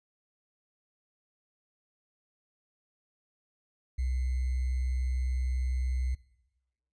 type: tone with sample-and-hold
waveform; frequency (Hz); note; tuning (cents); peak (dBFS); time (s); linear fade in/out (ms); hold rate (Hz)
sine; 63.5; B1; +49; -27; 3.98-6.15; 10; 2100
effects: noise-tail reverb RT60 1.0 s tail -21 dB re dry + resampled to 22050 Hz